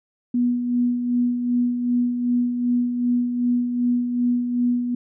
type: tone with tremolo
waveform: sine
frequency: 243.7 Hz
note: B3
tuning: 23 cents flat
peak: -16 dBFS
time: 0.34-4.95 s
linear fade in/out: 5 ms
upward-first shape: sine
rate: 2.6 Hz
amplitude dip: 50%
effects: none